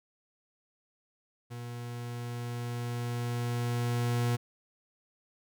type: tone with level ramp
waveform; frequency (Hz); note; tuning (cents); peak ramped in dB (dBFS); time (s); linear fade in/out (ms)
40% pulse; 120; B2; -49; -38 to -25; 1.5-4.37; 20
effects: none